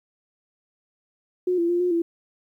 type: tone with pitch steps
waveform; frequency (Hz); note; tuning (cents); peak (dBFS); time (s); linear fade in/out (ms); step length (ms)
sine; 362.6 / 340.3 / 349.3 / 358.1 / 337.1; F#4 / F4 / F4 / F4 / E4; -35 / -45 / 0 / +43 / +39; -19; 1.47-2.02; 5; 110
effects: 10-bit